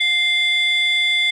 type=tone pair together; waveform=sine; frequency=2093 / 3467 Hz; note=C7 / A7; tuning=0 / -26 cents; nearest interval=major sixth; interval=874 cents; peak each=-16 dBFS; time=0-1.31 s; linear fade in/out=10 ms; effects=tanh soft clip ceiling -11 dBFS